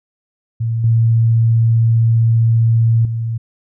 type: tone with level steps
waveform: sine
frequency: 114.4 Hz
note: A#2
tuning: 32 cents flat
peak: -15 / -9 / -17 dBFS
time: 0.6-3.38 s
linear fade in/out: 10 ms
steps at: 0.84 / 3.05 s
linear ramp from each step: 2 ms
effects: none